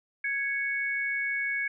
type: tone pair together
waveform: sine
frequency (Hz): 1661.2 / 2217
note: G#6 / C#7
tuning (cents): 0 / 0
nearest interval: perfect fourth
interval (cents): 500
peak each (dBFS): -31 / -29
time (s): 0.24-1.68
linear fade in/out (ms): 5
effects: none